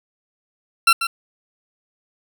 20% pulse tone with echo, 1355 Hz, E6, 47 cents sharp, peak -5 dBFS, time 0.87-0.93 s, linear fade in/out 5 ms, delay 140 ms, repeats 1, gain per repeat -10 dB, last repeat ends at 1.07 s, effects none

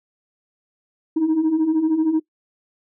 sine beating tone pair, 306.5 / 319.5 Hz, D#4 / D#4, -26 / +46 cents, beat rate 13 Hz, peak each -21 / -15 dBFS, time 1.16-2.2 s, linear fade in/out 10 ms, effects noise-tail reverb RT60 0.1 s tail -21 dB re dry + tanh soft clip ceiling -13 dBFS

